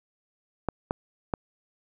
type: clicks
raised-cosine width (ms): 1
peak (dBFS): -12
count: 3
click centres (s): 0.687 / 0.909 / 1.338
effects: 9-bit